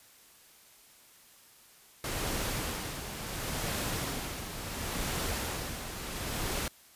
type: noise with tremolo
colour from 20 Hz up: pink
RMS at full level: -33 dBFS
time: 2.04-6.68 s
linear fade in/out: 2 ms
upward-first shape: sine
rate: 0.71 Hz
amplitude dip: 55%
effects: white hiss -58 dBFS RMS until 6.95 s + resampled to 32000 Hz